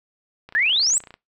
click train, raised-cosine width 0.3 ms, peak -25 dBFS, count 20, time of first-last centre 0.49-1.141 s, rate 29.2 Hz
sine exponential sweep, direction up, 1661.2 to 8150 Hz, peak -16 dBFS, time 0.55-0.98 s, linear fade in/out 0 ms
effects noise-tail reverb RT60 0.2 s tail -21 dB re dry

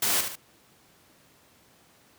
white noise with echo, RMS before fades -25 dBFS, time 0.02-0.21 s, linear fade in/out 5 ms, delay 73 ms, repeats 2, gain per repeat -7 dB, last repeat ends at 0.356 s, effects pink hiss -59 dBFS RMS until 2.18 s + high-pass 100 Hz 12 dB/octave

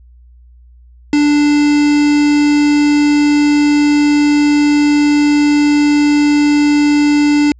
triangle tone with quantisation, 293.7 Hz, D4, in tune, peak -6 dBFS, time 1.13-7.52 s, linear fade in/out 2 ms, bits 3, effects added 60 Hz sine -39 dBFS peak until 7.59 s + resampled to 16000 Hz

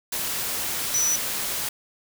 sine tone in noise, 5930 Hz, F#8, 3 cents sharp, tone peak -20 dBFS, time 0.94-1.16 s, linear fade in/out 5 ms, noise white, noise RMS -28 dBFS, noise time 0.12-1.69 s, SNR +5 dB, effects none

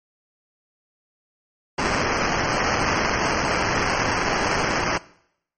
blue noise with sample-and-hold, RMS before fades -22 dBFS, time 1.78-4.98 s, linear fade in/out 5 ms, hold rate 3675 Hz, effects noise-tail reverb RT60 0.7 s tail -20 dB re dry + MP3 32 kbps

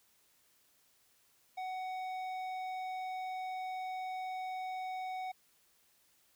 sine tone with tanh clipping, 746 Hz, F#5, 14 cents sharp, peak -39 dBFS, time 1.57-5.32 s, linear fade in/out 10 ms, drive 11 dB, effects white hiss -70 dBFS RMS until 6.35 s

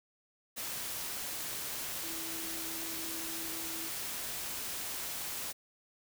sine tone in noise, 327 Hz, E4, 14 cents flat, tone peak -46 dBFS, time 2.03-3.9 s, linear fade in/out 20 ms, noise white, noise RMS -39 dBFS, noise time 0.56-5.53 s, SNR -10 dB, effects none

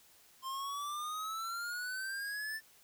square exponential sweep, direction up, 1046.5 to 1780 Hz, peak -38 dBFS, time 0.42-2.61 s, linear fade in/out 50 ms, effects white hiss -63 dBFS RMS until 2.83 s

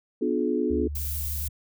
sine chord, B diminished seventh, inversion none, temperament just, 246.9 / 296.3 / 355.6 / 426.7 Hz, B3 / D4 / F4 / Ab4, 0 / +15 / +31 / +47 cents, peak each -28 dBFS, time 0.21-0.88 s, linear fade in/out 10 ms
sine tone, 73.42 Hz, D2, in tune, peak -30 dBFS, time 0.7-1.49 s, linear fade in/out 10 ms
violet noise, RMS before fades -33 dBFS, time 0.95-1.48 s, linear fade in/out 5 ms
effects none

